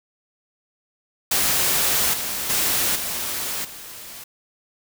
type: noise with level steps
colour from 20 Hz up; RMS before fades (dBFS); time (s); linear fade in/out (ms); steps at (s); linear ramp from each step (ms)
white; -20 / -27 / -21 / -27 / -38; 1.31-4.24; 5; 2.13 / 2.49 / 2.95 / 3.64; 10
effects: none